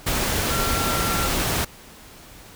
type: tone in noise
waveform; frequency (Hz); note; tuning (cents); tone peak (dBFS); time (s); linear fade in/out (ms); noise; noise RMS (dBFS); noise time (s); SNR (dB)
sine; 1363; F6; -43; -27; 0.5-1.28; 10; pink; -23; 0.06-1.65; -7
effects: pink hiss -45 dBFS RMS until 2.55 s